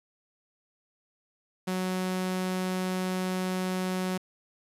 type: tone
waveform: sawtooth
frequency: 185 Hz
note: F#3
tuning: in tune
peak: -24 dBFS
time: 1.67-4.18 s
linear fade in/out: 10 ms
effects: resampled to 32000 Hz + 9-bit